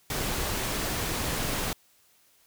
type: noise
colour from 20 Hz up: pink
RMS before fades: -30 dBFS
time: 0.1-1.73 s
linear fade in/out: 2 ms
effects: white hiss -63 dBFS RMS until 2.46 s